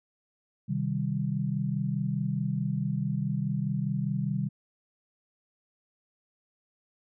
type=chord; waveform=sine; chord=C minor; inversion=none; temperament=equal; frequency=130.81 / 155.56 / 196 Hz; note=C3 / Eb3 / G3; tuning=0 / 0 / 0 cents; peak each=-31 dBFS; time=0.68-4.49 s; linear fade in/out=20 ms; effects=none